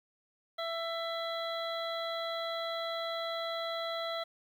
harmonic tone, 665 Hz, E5, 15 cents sharp, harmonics 1 / 2 / 3 / 5 / 6, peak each -36 / -40 / -44 / -43 / -43 dBFS, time 0.58-4.24 s, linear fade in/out 10 ms, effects 10-bit

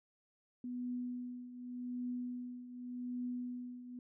sine tone with tremolo, 246.9 Hz, B3, in tune, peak -36 dBFS, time 0.64-3.99 s, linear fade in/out 2 ms, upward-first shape triangle, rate 0.86 Hz, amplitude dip 75%, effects none

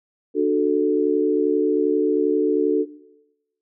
sine chord, D major, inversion none, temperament equal with one note detuned, 297.4 / 370 / 440 Hz, D4 / F#4 / A4, +22 / 0 / 0 cents, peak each -21 / -21 / -20 dBFS, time 0.34-2.86 s, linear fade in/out 50 ms, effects noise-tail reverb RT60 1.0 s tail -20 dB re dry

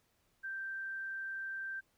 sine tone, 1568 Hz, G6, in tune, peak -38 dBFS, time 0.43-1.81 s, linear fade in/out 20 ms, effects pink hiss -75 dBFS RMS until 1.97 s

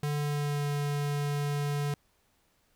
square tone with pitch glide, 146.83 to 144.81 Hz, D3 to D3, 0 to -24 cents, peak -29 dBFS, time 0.03-1.94 s, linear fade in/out 2 ms, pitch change -24 cents, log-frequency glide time 0.15-0.66 s, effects pink hiss -70 dBFS RMS until 2.75 s

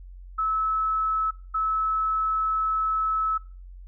sine tone pair in turn, 1300 / 1300 Hz, E6 / E6, -24 / -24 cents, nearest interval unison, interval 0 cents, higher neither, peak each -22 dBFS, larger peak neither, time 0.38-1.31 / 1.54-3.38 s, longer second, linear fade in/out 10 ms, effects noise-tail reverb RT60 0.4 s tail -22 dB re dry + added 45 Hz sine -40 dBFS peak until 3.87 s

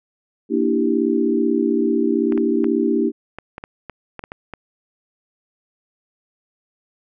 sine chord, E half-diminished seventh, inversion second, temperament equal, 233.1 / 293.7 / 329.6 / 392 Hz, Bb3 / D4 / E4 / G4, 0 / 0 / 0 / 0 cents, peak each -21 dBFS, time 0.49-3.12 s, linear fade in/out 50 ms
clicks, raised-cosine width 0.5 ms, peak -17 dBFS, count 11, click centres 2.323 / 2.377 / 2.643 / 3.386 / 3.581 / 3.639 / 3.897 / 4.193 / 4.239 / 4.319 / 4.537 s
effects none

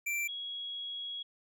square / sine tone pair in turn, 2349 / 3322 Hz, D7 / G#7, 0 / 0 cents, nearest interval tritone, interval 600 cents, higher second, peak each -32 / -37 dBFS, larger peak first, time 0.06-0.28 / 0.28-1.23 s, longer second, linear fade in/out 10 ms, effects none

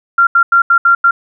sine tone bursts at uneven times, 1382 Hz, F6, 19 cents flat, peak -5 dBFS, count 6, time 0.18-0.27 / 0.35-0.43 / 0.52-0.62 / 0.7-0.78 / 0.85-0.95 / 1.04-1.11 s, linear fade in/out 5 ms, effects none

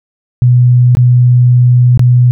sine tone with dropouts, 123.47 Hz, B2, in tune, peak -3 dBFS, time 0.42-2.31 s, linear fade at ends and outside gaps 0 ms, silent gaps 0.951-0.97 / 1.975-1.994 s, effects none

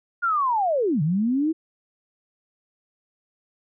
sine linear two-way sweep, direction down then up, 1438 to 142 to 330.6 Hz, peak -19 dBFS, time 0.22-1.53 s, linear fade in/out 20 ms, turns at 1.02 s, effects none

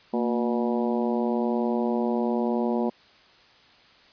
harmonic tone with a mistuned harmonic, 120.9 Hz, B2, 36 cents flat, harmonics 2 / 3 / 4 / 5 / 6 / 7 / 8, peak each -25 / -29 / -31 / -33 / -35 / -36 / -37 dBFS, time 0.13-2.9 s, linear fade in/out 10 ms, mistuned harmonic 2, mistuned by -72 cents, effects white hiss -55 dBFS RMS until 4.12 s + resampled to 11025 Hz

